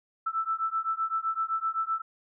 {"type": "beating tone pair", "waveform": "sine", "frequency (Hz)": [1318.5, 1326.3], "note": ["E6", "E6"], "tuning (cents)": [0, 10], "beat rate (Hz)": 7.8, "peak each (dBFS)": -30, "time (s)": [0.26, 2.02], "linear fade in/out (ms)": 10, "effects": []}